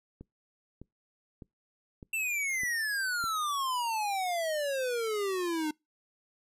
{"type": "click train", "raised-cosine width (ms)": 3, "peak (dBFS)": -32, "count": 6, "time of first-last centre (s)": [0.21, 3.24], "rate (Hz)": 1.65}
{"type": "exponential sweep", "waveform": "square", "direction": "down", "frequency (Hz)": [2705, 300], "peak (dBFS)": -30, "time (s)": [2.13, 5.71], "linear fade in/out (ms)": 5}
{"effects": ["noise-tail reverb RT60 0.2 s tail -25 dB re dry", "resampled to 32000 Hz"]}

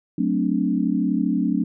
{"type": "chord", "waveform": "sine", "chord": "D dominant seventh", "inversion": "first", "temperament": "equal", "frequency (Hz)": [185, 220, 261.6, 293.7], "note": ["F#3", "A3", "C4", "D4"], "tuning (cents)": [0, 0, 0, 0], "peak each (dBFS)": -24, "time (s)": [0.18, 1.64], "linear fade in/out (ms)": 5, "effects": []}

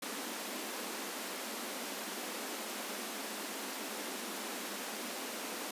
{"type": "high-pass noise", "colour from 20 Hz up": "pink", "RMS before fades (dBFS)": -41, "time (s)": [0.02, 5.71], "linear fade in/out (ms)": 5, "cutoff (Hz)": 200, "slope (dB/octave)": 96, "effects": ["resampled to 32000 Hz"]}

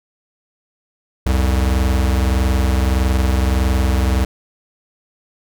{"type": "tone pair together", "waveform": "square", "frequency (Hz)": [64.6, 86.22], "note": ["C2", "F2"], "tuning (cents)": [-21, -22], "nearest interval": "perfect fourth", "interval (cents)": 499, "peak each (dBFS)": [-15, -21], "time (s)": [1.26, 4.25], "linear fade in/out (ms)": 5, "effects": []}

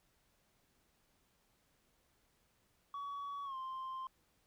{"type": "tone with pitch glide", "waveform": "sine", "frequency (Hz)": [1130, 1048.3], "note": ["C#6", "C6"], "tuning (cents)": [33, 3], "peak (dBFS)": -38, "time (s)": [2.94, 4.07], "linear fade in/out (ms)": 2, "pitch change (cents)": -130, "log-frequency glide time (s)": [3.44, 3.56], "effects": ["tanh soft clip ceiling -40 dBFS", "pink hiss -75 dBFS RMS until 4.46 s"]}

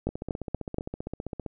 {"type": "two click trains", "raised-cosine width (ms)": 2, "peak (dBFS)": [-14, -20], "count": [4, 22], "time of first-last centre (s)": [[0.07, 0.784], [0.09, 1.463]], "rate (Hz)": [4.2, 15.3], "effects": []}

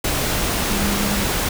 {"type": "tone in noise", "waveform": "sine", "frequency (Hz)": 201.6, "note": "G3", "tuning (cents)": 49, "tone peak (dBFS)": -23, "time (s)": [0.71, 1.24], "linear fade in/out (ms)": 5, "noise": "pink", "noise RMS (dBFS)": -21, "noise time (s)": [0.04, 1.49], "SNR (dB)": -5, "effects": []}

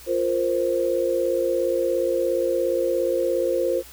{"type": "chord", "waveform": "sine", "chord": "F suspended fourth", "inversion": "none", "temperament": "equal", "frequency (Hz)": [349.2, 466.2, 523.3], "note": ["F4", "Bb4", "C5"], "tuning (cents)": [0, 0, 0], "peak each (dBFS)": [-25, -26, -22], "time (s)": [0.06, 3.83], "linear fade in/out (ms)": 50, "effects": ["added 60 Hz sine -49 dBFS peak until 3.92 s", "white hiss -45 dBFS RMS until 3.92 s"]}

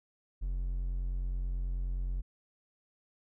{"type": "tone", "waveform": "triangle", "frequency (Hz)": 44.7, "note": "F1", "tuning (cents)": 41, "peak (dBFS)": -29, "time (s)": [0.41, 2.22], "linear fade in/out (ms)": 20, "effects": []}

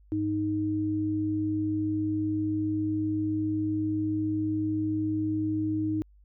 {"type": "tone pair together", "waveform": "sine", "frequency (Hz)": [103.8, 311.3], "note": ["G#2", "D#4"], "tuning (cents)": [0, 1], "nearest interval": "octave + perfect fifth", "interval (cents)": 1901, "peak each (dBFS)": [-33, -26], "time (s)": [0.12, 6.02], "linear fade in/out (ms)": 0, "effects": ["added 50 Hz sine -54 dBFS peak until 6.24 s"]}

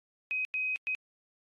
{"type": "tone bursts at uneven times", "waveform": "sine", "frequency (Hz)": 2520, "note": "D#7", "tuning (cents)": 21, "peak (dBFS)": -29, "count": 3, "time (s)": [[0.31, 0.45], [0.54, 0.76], [0.87, 0.95]], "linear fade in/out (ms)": 0, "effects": ["AAC 32 kbps"]}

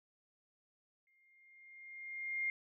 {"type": "tone with exponential growth", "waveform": "sine", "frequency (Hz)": 2120, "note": "C7", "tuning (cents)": 22, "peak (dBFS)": -32, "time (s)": [1.07, 2.5], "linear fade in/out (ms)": 1, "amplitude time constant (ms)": 310, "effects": []}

